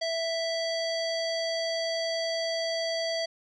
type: tone with low-pass filter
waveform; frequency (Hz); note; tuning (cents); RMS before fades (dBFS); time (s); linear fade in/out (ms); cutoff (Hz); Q
square; 659.3; E5; 0; -30; 0.01-3.26; 10; 4800; 4.1
effects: none